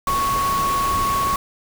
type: tone in noise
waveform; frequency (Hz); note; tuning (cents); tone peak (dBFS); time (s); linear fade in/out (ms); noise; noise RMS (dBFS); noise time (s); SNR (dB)
sine; 1108.7; C#6; 0; -18; 0.07-1.36; 2; pink; -27; 0.07-1.36; +6
effects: none